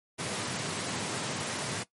pink high-pass noise, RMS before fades -34 dBFS, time 0.18-1.84 s, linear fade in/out 20 ms, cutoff 100 Hz, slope 48 dB/octave, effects noise-tail reverb RT60 0.1 s tail -17 dB re dry + MP3 48 kbps

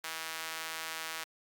sawtooth tone with high-pass filter, 161.3 Hz, E3, 37 cents flat, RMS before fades -40 dBFS, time 0.04-1.24 s, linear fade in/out 2 ms, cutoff 1400 Hz, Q 0.76, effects Opus 48 kbps

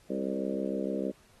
harmonic tone with a mistuned harmonic, 66.5 Hz, C2, 29 cents sharp, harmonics 3 / 4 / 5 / 6 / 7 / 8 / 9, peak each -35 / -36 / -37 / -38 / -38 / -39 / -40 dBFS, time 0.09-1.12 s, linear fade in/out 20 ms, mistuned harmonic 8, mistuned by +17 cents, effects pink hiss -62 dBFS RMS until 1.4 s + AAC 32 kbps

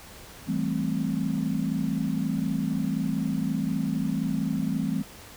sine chord, A minor seventh, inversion second, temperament equal, 164.81 / 196 / 220 / 261.6 Hz, E3 / G3 / A3 / C4, 0 / 0 / 0 / 0 cents, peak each -30 dBFS, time 0.47-5.03 s, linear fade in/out 20 ms, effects pink hiss -46 dBFS RMS until 5.36 s

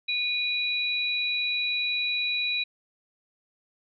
sine tone pair together, 2461 / 3915 Hz, D#7 / B7, -20 / -16 cents, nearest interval minor sixth, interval 804 cents, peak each -27 / -28 dBFS, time 0.08-2.64 s, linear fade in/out 10 ms, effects none

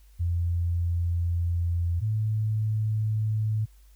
sine tone pair in turn, 86 / 108.35 Hz, F2 / A2, -26 / -26 cents, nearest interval major third, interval 400 cents, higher second, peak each -23 dBFS, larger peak neither, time 0.19-2.01 / 2.01-3.66 s, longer first, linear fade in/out 20 ms, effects added 50 Hz sine -51 dBFS peak until 3.95 s + white hiss -65 dBFS RMS until 3.95 s

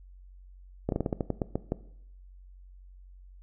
slowing click train, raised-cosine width 2 ms, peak -14 dBFS, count 11, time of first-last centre 0.89-1.721 s, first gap 32 ms, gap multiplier 1.2, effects noise-tail reverb RT60 0.7 s tail -17 dB re dry + added 46 Hz sine -48 dBFS peak until 3.42 s

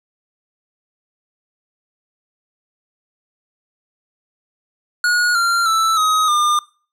square tone with pitch steps, 1447 / 1382.5 / 1320.8 / 1261.9 / 1205.6 Hz, F#6 / F6 / E6 / D#6 / D6, -39 / -18 / +3 / +24 / +45 cents, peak -14 dBFS, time 5.04-6.59 s, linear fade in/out 2 ms, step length 310 ms, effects noise-tail reverb RT60 0.4 s tail -22 dB re dry + low-pass 10000 Hz 12 dB/octave

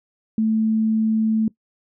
sine tone, 220 Hz, A3, in tune, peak -16 dBFS, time 0.38-1.48 s, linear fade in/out 2 ms, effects noise-tail reverb RT60 0.1 s tail -20 dB re dry

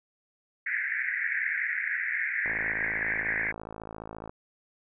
pink band-pass noise, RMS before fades -30 dBFS, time 0.66-3.52 s, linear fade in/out 10 ms, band 1600 to 2200 Hz, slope 96 dB/octave
click train, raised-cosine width 1 ms, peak -25 dBFS, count 101, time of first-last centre 2.46-4.295 s, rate 54.5 Hz
effects none

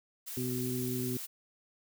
blue noise, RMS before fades -41 dBFS, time 0.26-1.27 s, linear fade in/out 20 ms
harmonic tone, 125.5 Hz, B2, 28 cents sharp, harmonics 1 / 2 / 3, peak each -37 / -35 / -38 dBFS, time 0.37-1.17 s, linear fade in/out 2 ms
effects none

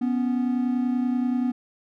triangle tone pair together, 246.9 / 277.3 Hz, B3 / C#4, 0 / +1 cents, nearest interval major second, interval 201 cents, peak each -20 / -27 dBFS, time 0.01-1.52 s, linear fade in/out 10 ms, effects none

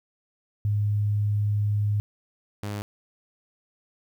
sine / sawtooth tone pair in turn, 103.83 / 102.93 Hz, G#2 / G#2, 0 / -15 cents, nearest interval unison, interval 15 cents, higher first, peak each -21 / -26 dBFS, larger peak first, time 0.65-2 / 2.63-2.82 s, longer first, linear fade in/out 0 ms, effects 10-bit

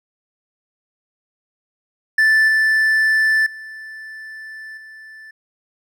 triangle tone with level steps, 1759 Hz, A6, 1 cent flat, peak -9 / -11 / -30 / -35 dBFS, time 2.18-5.31 s, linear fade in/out 5 ms, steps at 2.48 / 3.46 / 4.77 s, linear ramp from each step 5 ms, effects none

